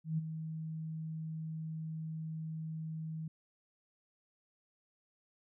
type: tone with ADSR envelope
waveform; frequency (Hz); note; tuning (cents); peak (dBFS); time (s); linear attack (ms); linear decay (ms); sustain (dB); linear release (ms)
sine; 159.1; D#3; +39; -29; 0.04-3.28; 140; 22; -9; 4
effects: none